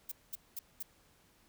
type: noise bursts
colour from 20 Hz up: violet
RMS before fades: -40 dBFS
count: 4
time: 0.09-0.828 s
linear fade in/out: 5 ms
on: 27 ms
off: 210 ms
effects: pink hiss -67 dBFS RMS until 1.48 s